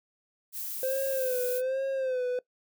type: noise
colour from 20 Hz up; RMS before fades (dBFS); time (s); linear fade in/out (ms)
violet; -36; 0.52-1.62; 50
type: tone with vibrato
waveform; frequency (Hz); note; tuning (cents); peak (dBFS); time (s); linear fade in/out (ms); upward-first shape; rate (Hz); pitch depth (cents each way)
triangle; 518; C5; -17; -25; 0.83-2.39; 2; sine; 1.2; 74
effects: noise-tail reverb RT60 0.1 s tail -21 dB re dry